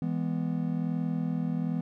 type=chord; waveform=triangle; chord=E major; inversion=none; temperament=just; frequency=164.81 / 206 / 247.2 Hz; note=E3 / G#3 / B3; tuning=0 / -14 / +2 cents; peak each=-28 / -33 / -30 dBFS; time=0.02-1.81 s; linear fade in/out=2 ms; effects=none